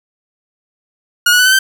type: tone with pitch steps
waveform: sawtooth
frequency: 1437 / 1465.5 / 1494.6 / 1524.2 / 1554.4 Hz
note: F6 / F#6 / F#6 / G6 / G6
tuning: +49 / -17 / +17 / -49 / -15 cents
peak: -4 dBFS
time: 1.26-1.59 s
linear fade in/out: 5 ms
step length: 66 ms
effects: 7-bit